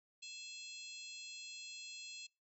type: harmonic tone with a mistuned harmonic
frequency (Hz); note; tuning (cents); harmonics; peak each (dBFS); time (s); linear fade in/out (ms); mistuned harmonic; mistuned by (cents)
840; G#5; +19; 3 / 4 / 5 / 6 / 7 / 8 / 9; -52 / -55 / -52 / -62 / -64 / -61 / -56; 0.22-2.27; 10; 3; +77
effects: noise-tail reverb RT60 0.3 s tail -26 dB re dry